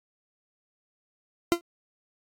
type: tone with exponential decay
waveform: 40% pulse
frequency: 342.7 Hz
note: F4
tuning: 33 cents flat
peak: -14 dBFS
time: 1.52-1.61 s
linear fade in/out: 0 ms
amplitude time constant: 19 ms
effects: AAC 64 kbps